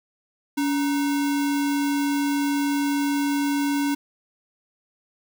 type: tone with sample-and-hold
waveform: sine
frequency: 284.1 Hz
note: C#4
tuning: 43 cents sharp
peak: -20 dBFS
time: 0.57-3.95 s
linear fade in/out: 10 ms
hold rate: 1225 Hz
effects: none